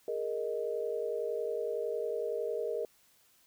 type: chord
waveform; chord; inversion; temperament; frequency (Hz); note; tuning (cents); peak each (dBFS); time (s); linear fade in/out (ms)
sine; Ab suspended second; none; equal; 415.3 / 466.2 / 622.3; Ab4 / Bb4 / Eb5; 0 / 0 / 0; -37 / -34 / -38; 0.08-2.85; 2
effects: white hiss -66 dBFS RMS until 3.46 s